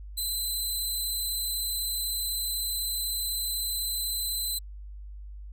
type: tone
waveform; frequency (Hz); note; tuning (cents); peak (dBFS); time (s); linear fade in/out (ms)
15% pulse; 4042; B7; +39; -22; 0.17-4.59; 10
effects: added 50 Hz sine -39 dBFS peak until 5.52 s